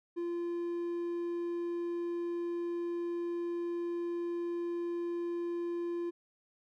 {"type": "tone", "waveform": "triangle", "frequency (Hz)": 344.6, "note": "F4", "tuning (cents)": -23, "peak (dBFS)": -31, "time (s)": [0.16, 6.11], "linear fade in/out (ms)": 20, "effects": []}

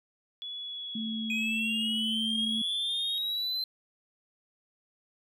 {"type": "tone with pitch glide", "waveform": "sine", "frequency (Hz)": [3400, 3256], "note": ["G#7", "G#7"], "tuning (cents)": [40, -35], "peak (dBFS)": -36, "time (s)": [0.42, 3.18], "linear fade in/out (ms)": 0, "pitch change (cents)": -75, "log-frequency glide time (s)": [0.55, 2.13]}
{"type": "tone", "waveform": "sine", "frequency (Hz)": 221.7, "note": "A3", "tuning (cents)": 13, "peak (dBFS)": -32, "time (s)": [0.95, 2.62], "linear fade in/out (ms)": 5}
{"type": "linear sweep", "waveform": "triangle", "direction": "up", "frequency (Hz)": [2489, 4100], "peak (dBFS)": -28, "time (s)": [1.3, 3.64], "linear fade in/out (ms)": 2}
{"effects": []}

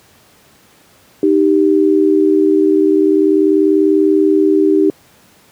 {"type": "tone pair together", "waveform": "sine", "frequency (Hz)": [310, 390.4], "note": ["D#4", "G4"], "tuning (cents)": [-6, -7], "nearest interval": "major third", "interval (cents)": 399, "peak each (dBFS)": -11, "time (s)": [1.23, 4.9], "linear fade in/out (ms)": 2, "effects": ["pink hiss -48 dBFS RMS until 5.51 s", "high-pass 100 Hz 12 dB/octave"]}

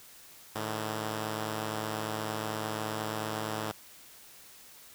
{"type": "tone pair together", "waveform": "5% pulse", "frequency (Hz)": [108.55, 153.1], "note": ["A2", "D#3"], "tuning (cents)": [-23, -28], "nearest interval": "tritone", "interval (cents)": 595, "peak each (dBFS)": [-22, -30], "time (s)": [0.55, 3.72], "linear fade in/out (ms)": 10, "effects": ["white hiss -53 dBFS RMS until 4.94 s"]}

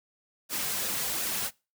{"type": "noise with flanger", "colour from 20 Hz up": "white", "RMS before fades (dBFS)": -31, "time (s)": [0.49, 1.51], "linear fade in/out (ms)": 50, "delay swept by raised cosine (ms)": [0.92, 3.42], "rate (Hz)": 2.7, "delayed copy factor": -0.5, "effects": ["noise-tail reverb RT60 0.3 s tail -24 dB re dry"]}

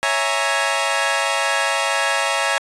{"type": "chord", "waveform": "15% pulse", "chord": "A# half-diminished seventh", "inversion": "first", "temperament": "equal", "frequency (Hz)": [554.4, 659.3, 830.6, 932.3], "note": ["C#5", "E5", "G#5", "A#5"], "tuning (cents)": [0, 0, 0, 0], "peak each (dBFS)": -17, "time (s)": [0.03, 2.58], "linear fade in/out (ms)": 0, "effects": ["resampled to 22050 Hz"]}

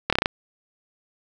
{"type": "slowing click train", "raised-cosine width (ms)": 0.3, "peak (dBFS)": -3, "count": 6, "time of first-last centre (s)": [0.1, 0.259], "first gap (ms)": 26, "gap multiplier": 1.1, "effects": []}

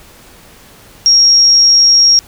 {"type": "tone", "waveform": "sine", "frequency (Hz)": 5588, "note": "F8", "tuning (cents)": 0, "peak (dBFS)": -4, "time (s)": [1.06, 2.19], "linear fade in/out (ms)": 0, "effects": ["pink hiss -40 dBFS RMS until 2.27 s"]}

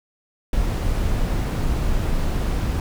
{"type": "noise", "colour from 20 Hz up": "brown", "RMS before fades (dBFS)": -21, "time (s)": [0.53, 2.8], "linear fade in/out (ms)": 2, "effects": []}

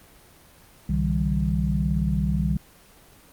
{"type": "tone cluster", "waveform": "sine", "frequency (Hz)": [63.6, 139.9, 158.4, 195.4], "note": ["C2", "C#3", "D#3", "G3"], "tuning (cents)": [-48, 16, 31, -5], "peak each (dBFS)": [-25, -30, -25, -26], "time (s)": [0.89, 2.57], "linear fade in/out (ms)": 5, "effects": ["pink hiss -52 dBFS RMS until 3.32 s", "Opus 24 kbps"]}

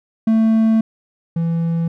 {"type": "tone pair in turn", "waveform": "triangle", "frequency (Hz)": [222.4, 166.61], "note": ["A3", "E3"], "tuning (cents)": [19, 19], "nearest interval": "perfect fourth", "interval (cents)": 500, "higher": "first", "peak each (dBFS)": [-9, -14], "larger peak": "first", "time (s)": [[0.27, 0.81], [1.36, 1.88]], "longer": "first", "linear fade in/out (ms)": 5, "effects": []}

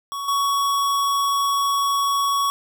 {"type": "tone with level steps", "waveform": "square", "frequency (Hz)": 1119, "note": "C#6", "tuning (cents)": 16, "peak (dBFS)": [-27, -19], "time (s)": [0.12, 2.5], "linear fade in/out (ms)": 0, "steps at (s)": 0.28, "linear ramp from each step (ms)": 5, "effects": []}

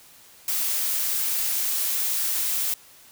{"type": "noise", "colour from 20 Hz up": "blue", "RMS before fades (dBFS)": -25, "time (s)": [0.48, 2.74], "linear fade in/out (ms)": 2, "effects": ["white hiss -51 dBFS RMS until 3.11 s"]}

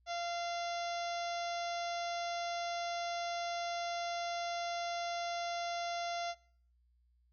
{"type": "harmonic tone", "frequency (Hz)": 690, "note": "F5", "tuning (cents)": -21, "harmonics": [1, 2, 3, 4, 5, 6, 7, 8, 9], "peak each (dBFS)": [-37, -45, -47, -52, -48, -52, -52, -52, -53], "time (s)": [0.06, 6.35], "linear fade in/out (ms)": 50, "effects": ["noise-tail reverb RT60 0.5 s tail -20 dB re dry", "added 60 Hz sine -68 dBFS peak until 7.32 s"]}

